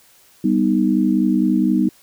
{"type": "chord", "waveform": "sine", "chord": "G augmented", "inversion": "none", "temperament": "equal", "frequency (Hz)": [196, 246.9, 311.1], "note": ["G3", "B3", "D#4"], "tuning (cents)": [0, 0, 0], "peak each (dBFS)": -18, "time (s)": [0.44, 1.89], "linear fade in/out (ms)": 5, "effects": ["white hiss -52 dBFS RMS until 2.02 s"]}